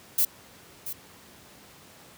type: noise with echo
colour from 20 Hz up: violet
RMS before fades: -22 dBFS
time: 0.18-0.25 s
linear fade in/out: 5 ms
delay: 680 ms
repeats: 1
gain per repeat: -12 dB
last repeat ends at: 0.93 s
effects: pink hiss -51 dBFS RMS until 2.17 s + high-pass 100 Hz 12 dB/octave